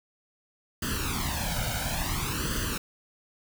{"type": "noise with flanger", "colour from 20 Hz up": "pink", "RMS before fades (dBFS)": -30, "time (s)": [0.82, 2.78], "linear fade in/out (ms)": 5, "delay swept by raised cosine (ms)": [0.64, 1.35], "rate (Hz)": 0.58, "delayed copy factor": 0.85, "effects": []}